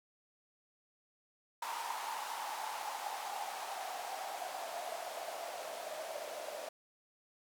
blue noise with band-pass filter sweep, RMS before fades -42 dBFS, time 1.62-6.69 s, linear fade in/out 5 ms, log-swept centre 930 to 590 Hz, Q 6.5, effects none

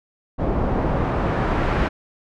pink noise with low-pass filter sweep, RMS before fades -21 dBFS, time 0.38-1.89 s, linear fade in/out 20 ms, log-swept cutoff 700 to 1700 Hz, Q 0.88, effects none

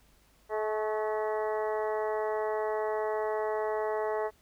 harmonic tone with a mistuned harmonic, 215 Hz, A3, 40 cents flat, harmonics 2 / 3 / 4 / 5 / 6 / 7 / 8 / 9, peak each -31 / -34 / -36 / -40 / -47 / -50 / -48 / -45 dBFS, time 0.49-4.31 s, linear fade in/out 50 ms, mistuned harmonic 5, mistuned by +38 cents, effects added 50 Hz sine -65 dBFS peak until 4.41 s + pink hiss -65 dBFS RMS until 4.41 s

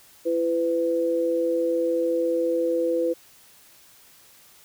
sine tone pair together, 336 / 502 Hz, E4 / B4, +33 / +28 cents, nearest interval perfect fifth, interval 695 cents, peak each -25 / -22 dBFS, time 0.25-3.14 s, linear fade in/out 20 ms, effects white hiss -53 dBFS RMS until 4.64 s

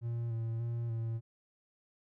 triangle tone with vibrato, 115.7 Hz, A#2, 13 cents flat, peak -31 dBFS, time 0.01-1.21 s, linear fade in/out 50 ms, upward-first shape square, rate 1.7 Hz, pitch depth 25 cents each way, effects none

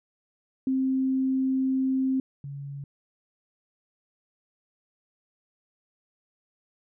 sine tone pair in turn, 263.4 / 140.54 Hz, C4 / C#3, +12 / +24 cents, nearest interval major seventh, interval 1088 cents, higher first, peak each -22 / -34 dBFS, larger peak first, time 0.67-2.2 / 2.44-2.84 s, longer first, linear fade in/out 2 ms, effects none

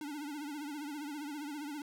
square tone with vibrato, 293.7 Hz, D4, in tune, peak -40 dBFS, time 0.01-1.82 s, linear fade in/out 2 ms, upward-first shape triangle, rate 15 Hz, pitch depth 110 cents each way, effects none

